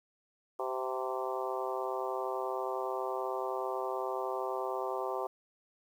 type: harmonic tone with a mistuned harmonic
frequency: 129.3 Hz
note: C3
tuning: 20 cents flat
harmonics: 3 / 4 / 5 / 6 / 7 / 8 / 9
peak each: -38 / -39 / -40 / -41 / -41 / -42 / -43 dBFS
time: 0.59-5.27 s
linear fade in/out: 5 ms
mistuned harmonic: 5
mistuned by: +32 cents
effects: 10-bit